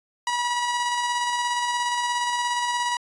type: tone with tremolo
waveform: sawtooth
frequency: 968 Hz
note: B5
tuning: 35 cents flat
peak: -18 dBFS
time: 0.27-2.97 s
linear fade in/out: 2 ms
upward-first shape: square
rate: 17 Hz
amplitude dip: 25%
effects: resampled to 22050 Hz